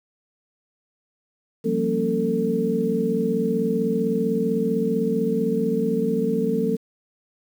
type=tone cluster; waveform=sine; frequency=174.5 / 194.3 / 230.1 / 274.6 / 447.6 Hz; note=F3 / G3 / A#3 / C#4 / A4; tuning=-1 / -15 / -22 / -16 / +30 cents; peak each=-28 / -27 / -25 / -30 / -23 dBFS; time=1.64-6.77 s; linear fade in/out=20 ms; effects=8-bit